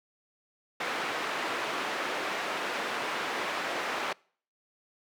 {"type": "band-pass noise", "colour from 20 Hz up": "white", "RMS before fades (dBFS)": -33, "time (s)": [0.8, 4.13], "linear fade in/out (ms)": 5, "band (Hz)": [320, 1900], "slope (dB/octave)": 12, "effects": ["noise-tail reverb RT60 0.5 s tail -26 dB re dry"]}